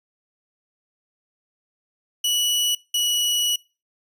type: tone pair in turn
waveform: sawtooth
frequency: 2943 / 2932 Hz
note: F#7 / F#7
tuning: -10 / -16 cents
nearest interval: unison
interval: 6 cents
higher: first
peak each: -16 dBFS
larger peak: neither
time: 2.24-2.75 / 2.94-3.56 s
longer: second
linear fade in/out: 5 ms
effects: noise-tail reverb RT60 0.3 s tail -23 dB re dry + resampled to 32000 Hz